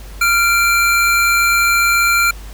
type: tone pair together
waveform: square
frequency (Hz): 1386 / 2353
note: F6 / D7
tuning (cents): -14 / +3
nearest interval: major sixth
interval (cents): 917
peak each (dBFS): -14 / -15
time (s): 0.21-2.31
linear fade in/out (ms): 5
effects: added 50 Hz sine -30 dBFS peak until 2.53 s + pink hiss -40 dBFS RMS until 2.53 s